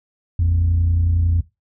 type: tone pair together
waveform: sine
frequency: 54.34 / 85.3 Hz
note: A1 / F2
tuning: -21 / -40 cents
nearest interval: minor sixth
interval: 781 cents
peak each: -21 / -13 dBFS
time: 0.39-1.41 s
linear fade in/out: 5 ms
effects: noise-tail reverb RT60 0.2 s tail -17 dB re dry + tanh soft clip ceiling -11 dBFS